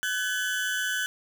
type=tone pair together; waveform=35% pulse; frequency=1511 / 1696 Hz; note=F#6 / G#6; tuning=+36 / +36 cents; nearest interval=major second; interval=200 cents; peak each=-26 / -30 dBFS; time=0.03-1.06 s; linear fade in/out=0 ms; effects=none